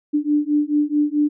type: beating tone pair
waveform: sine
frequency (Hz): 293.7 / 298.3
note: D4 / D4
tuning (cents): 0 / +27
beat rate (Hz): 4.6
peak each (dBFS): -19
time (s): 0.13-1.29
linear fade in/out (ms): 20
effects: none